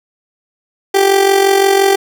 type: tone with amplitude modulation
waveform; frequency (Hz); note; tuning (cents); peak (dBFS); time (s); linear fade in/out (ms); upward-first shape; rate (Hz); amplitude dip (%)
30% pulse; 392; G4; 0; -3; 0.94-1.96; 10; sine; 45.8; 60
effects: none